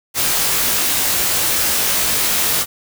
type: noise with comb filter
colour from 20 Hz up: white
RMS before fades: -17 dBFS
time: 0.14-2.66 s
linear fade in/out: 50 ms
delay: 19 ms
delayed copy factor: -0.9
effects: none